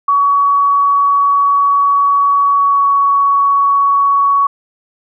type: tone with pitch glide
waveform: sine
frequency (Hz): 1128 to 1120.9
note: C#6 to C#6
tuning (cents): +30 to +19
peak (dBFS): -8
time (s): 0.08-4.47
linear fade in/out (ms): 5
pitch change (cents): -11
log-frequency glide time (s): 2.46-2.86
effects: none